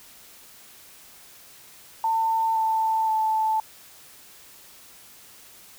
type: tone with pitch steps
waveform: sine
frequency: 897 / 886.7 / 876.5 Hz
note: A5 / A5 / A5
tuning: +33 / +13 / -7 cents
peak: -20 dBFS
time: 2.04-3.6 s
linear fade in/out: 2 ms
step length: 520 ms
effects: white hiss -49 dBFS RMS until 5.78 s